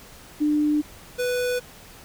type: tone pair in turn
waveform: sine / square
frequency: 299 / 494.5 Hz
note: D4 / B4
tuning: +31 / +2 cents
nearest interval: major sixth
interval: 871 cents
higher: second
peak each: -18 / -23 dBFS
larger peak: first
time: 0.4-0.82 / 1.18-1.6 s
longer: neither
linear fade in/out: 20 ms
effects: pink hiss -46 dBFS RMS until 2.04 s